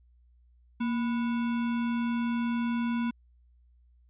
sine tone with sample-and-hold, 234.4 Hz, A#3, 10 cents sharp, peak -26 dBFS, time 0.8-3.11 s, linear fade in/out 10 ms, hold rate 1225 Hz, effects added 60 Hz sine -58 dBFS peak until 4.09 s + resampled to 8000 Hz

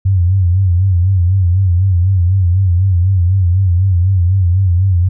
sine tone with vibrato, 91.8 Hz, F#2, 13 cents flat, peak -8 dBFS, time 0.05-5.09 s, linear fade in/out 10 ms, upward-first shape sine, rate 4 Hz, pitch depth 110 cents each way, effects none

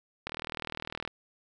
click train, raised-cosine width 0.3 ms, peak -19 dBFS, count 33, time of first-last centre 0.27-1.076 s, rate 39.7 Hz, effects none

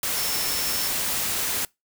sine tone in noise, 5360 Hz, E8, 28 cents sharp, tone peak -30 dBFS, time 0.17-0.88 s, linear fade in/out 2 ms, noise white, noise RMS -26 dBFS, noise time 0.03-1.65 s, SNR -7 dB, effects noise-tail reverb RT60 0.2 s tail -24 dB re dry

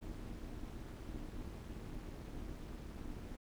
brown noise with amplitude modulation, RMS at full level -43 dBFS, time 0.01-3.37 s, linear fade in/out 20 ms, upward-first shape sine, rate 275 Hz, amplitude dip 80%, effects none

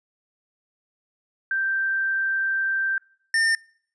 sine / square tone pair in turn, 1568 / 1809.3 Hz, G6 / A6, 0 / +48 cents, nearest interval major second, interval 248 cents, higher second, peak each -21 / -19 dBFS, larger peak second, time 1.51-2.98 / 3.34-3.55 s, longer first, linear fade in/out 2 ms, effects noise-tail reverb RT60 0.6 s tail -25 dB re dry + resampled to 22050 Hz

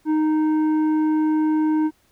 sine tone with tanh clipping, 310 Hz, D#4, 6 cents flat, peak -18 dBFS, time 0.05-1.91 s, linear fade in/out 50 ms, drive 8 dB, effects pink hiss -61 dBFS RMS until 2.11 s

